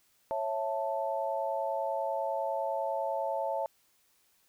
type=chord; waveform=sine; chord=A major; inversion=first; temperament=just; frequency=550 / 660 / 880 Hz; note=C#5 / E5 / A5; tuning=-14 / +2 / 0 cents; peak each=-34 dBFS; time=0.31-3.66 s; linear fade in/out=0 ms; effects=white hiss -69 dBFS RMS until 4.48 s